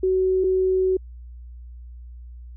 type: tone pair in turn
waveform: sine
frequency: 374.5 / 374.5 Hz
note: F#4 / F#4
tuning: +21 / +21 cents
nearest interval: unison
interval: 0 cents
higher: neither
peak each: -17 dBFS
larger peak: neither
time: 0.03-0.44 / 0.44-0.97 s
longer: second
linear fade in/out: 5 ms
effects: added 60 Hz sine -37 dBFS peak until 2.56 s